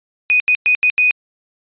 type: tone bursts at uneven times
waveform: sine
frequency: 2489 Hz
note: D#7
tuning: in tune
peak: -10 dBFS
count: 5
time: 0.3-0.4 / 0.48-0.55 / 0.66-0.75 / 0.83-0.9 / 0.98-1.11 s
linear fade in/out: 0 ms
effects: resampled to 8000 Hz

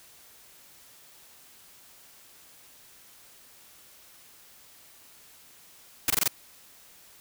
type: noise bursts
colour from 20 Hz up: white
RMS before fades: -23 dBFS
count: 5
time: 6.08-6.278 s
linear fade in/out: 2 ms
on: 22 ms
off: 22 ms
effects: white hiss -54 dBFS RMS until 7.2 s

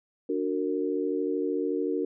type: chord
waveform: sine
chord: D augmented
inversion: none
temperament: just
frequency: 293.7 / 367.1 / 458.9 Hz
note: D4 / F#4 / A#4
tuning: 0 / -14 / -27 cents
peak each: -30 dBFS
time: 0.29-2.05 s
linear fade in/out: 5 ms
effects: none

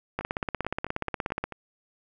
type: two click trains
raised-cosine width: 0.5 ms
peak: -22 / -13 dBFS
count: 7 / 22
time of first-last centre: 0.21-1.523 / 0.19-1.44 s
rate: 4.57 / 16.8 Hz
effects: none

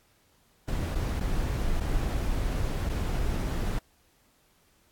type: noise with dropouts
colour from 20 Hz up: brown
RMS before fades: -28 dBFS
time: 0.68-3.79 s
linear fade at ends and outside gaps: 5 ms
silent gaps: 0.95-0.954 / 1.199-1.207 / 1.802-1.806 / 2.892-2.896 s
effects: pink hiss -65 dBFS RMS until 4.91 s + AAC 64 kbps

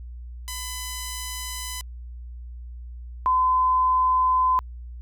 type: tone pair in turn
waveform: 5% pulse / sine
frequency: 1006 / 1020.6 Hz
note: B5 / C6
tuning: +32 / -43 cents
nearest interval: unison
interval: 25 cents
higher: second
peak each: -19 / -17 dBFS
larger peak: second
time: 0.48-1.81 / 3.26-4.59 s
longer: neither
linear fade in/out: 0 ms
effects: added 60 Hz sine -35 dBFS peak until 5.01 s

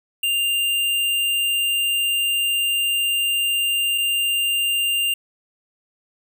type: tone pair in turn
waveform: square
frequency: 2794 / 2794 Hz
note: F7 / F7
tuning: 0 / 0 cents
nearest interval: unison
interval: 0 cents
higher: neither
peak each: -19 dBFS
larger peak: neither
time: 0.23-3.98 / 3.98-5.14 s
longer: first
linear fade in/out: 5 ms
effects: none

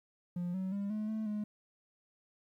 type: tone with pitch steps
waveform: triangle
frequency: 176.1 / 188.3 / 200.4 / 213.5 / 218.2 / 210.2 Hz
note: F3 / F#3 / G3 / G#3 / A3 / G#3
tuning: +15 / +31 / +38 / +48 / -14 / +21 cents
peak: -31 dBFS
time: 0.36-1.44 s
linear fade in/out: 5 ms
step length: 180 ms
effects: tanh soft clip ceiling -27 dBFS + 12-bit

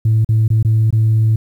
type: tone with dropouts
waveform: sine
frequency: 110.4 Hz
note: A2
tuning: 6 cents sharp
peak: -8 dBFS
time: 0.05-1.36 s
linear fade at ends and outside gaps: 5 ms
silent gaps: 0.247-0.289 / 0.48-0.502 / 0.628-0.648 / 0.906-0.926 s
effects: tanh soft clip ceiling -7 dBFS + 8-bit

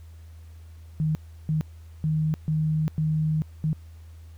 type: tone bursts at uneven times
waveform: sine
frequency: 155.56 Hz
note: D#3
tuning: in tune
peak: -21 dBFS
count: 6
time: 1-1.15 / 1.49-1.61 / 2.04-2.34 / 2.48-2.88 / 2.98-3.42 / 3.64-3.73 s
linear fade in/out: 0 ms
effects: added 81 Hz sine -42 dBFS peak until 4.37 s + pink hiss -61 dBFS RMS until 4.37 s

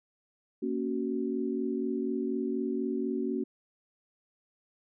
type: chord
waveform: sine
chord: F# major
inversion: first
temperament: equal with one note detuned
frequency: 233.1 / 277.2 / 372.8 Hz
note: A#3 / C#4 / F#4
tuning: 0 / 0 / +13 cents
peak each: -33 dBFS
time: 0.62-3.44 s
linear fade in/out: 10 ms
effects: none

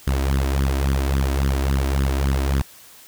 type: tone with flanger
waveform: sawtooth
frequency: 67.9 Hz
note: C#2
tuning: 35 cents flat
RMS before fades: -20 dBFS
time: 0.07-2.62 s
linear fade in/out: 5 ms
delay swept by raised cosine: 0.59 to 3.19 ms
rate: 3.6 Hz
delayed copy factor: +0.75
effects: white hiss -46 dBFS RMS until 3.07 s

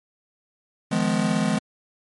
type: chord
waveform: square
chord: F half-diminished seventh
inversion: third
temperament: just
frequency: 157.15 / 174.61 / 209.5 / 251.4 Hz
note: Eb3 / F3 / Ab3 / Cb4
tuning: +18 / 0 / +15 / +31 cents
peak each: -29 / -27 / -24 / -27 dBFS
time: 0.91-1.59 s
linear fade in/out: 10 ms
effects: MP3 48 kbps

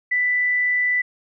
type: tone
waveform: sine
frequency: 1984 Hz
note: B6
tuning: 7 cents sharp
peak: -17 dBFS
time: 0.11-1.02 s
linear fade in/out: 10 ms
effects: none

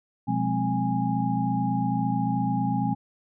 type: tone cluster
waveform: sine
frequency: 125.1 / 178.5 / 207.5 / 262 / 824 Hz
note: B2 / F3 / G#3 / C4 / G#5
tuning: +23 / +38 / -1 / +2 / -14 cents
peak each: -29 dBFS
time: 0.27-2.95 s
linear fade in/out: 20 ms
effects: none

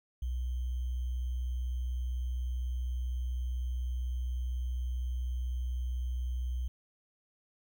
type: tone with sample-and-hold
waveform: sine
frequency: 62.1 Hz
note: B1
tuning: 10 cents sharp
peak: -31 dBFS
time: 0.22-6.68 s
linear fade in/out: 5 ms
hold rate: 3150 Hz
effects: none

